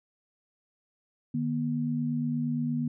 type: tone pair together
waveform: sine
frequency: 151.9 / 240.5 Hz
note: D#3 / B3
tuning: -41 / -46 cents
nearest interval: minor sixth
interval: 795 cents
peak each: -31 / -28 dBFS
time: 1.34-2.88 s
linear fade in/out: 5 ms
effects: none